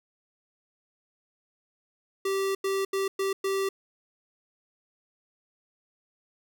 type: tone bursts at uneven times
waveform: square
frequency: 389.2 Hz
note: G4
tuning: 12 cents flat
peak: -26 dBFS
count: 5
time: 2.25-2.55 / 2.64-2.85 / 2.93-3.08 / 3.19-3.33 / 3.44-3.69 s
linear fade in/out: 5 ms
effects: none